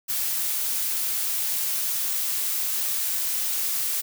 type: noise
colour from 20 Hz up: blue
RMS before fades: -26 dBFS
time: 0.08-4.02 s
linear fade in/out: 20 ms
effects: none